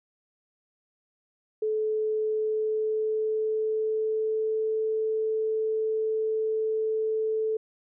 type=tone with pitch glide; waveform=sine; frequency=432.6 to 438.1 Hz; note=A4 to A4; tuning=-29 to -7 cents; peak=-24 dBFS; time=1.62-7.57 s; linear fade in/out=5 ms; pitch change=+22 cents; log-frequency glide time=2.25-4.79 s; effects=none